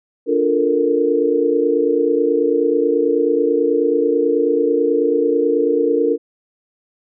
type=chord; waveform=sine; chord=Bb major seventh; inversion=first; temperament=just; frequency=291.4 / 349.6 / 437 / 466.2 Hz; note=D4 / F4 / A4 / Bb4; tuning=-13 / +2 / -12 / 0 cents; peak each=-20 / -21 / -20 / -16 dBFS; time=0.26-6.18 s; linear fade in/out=50 ms; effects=none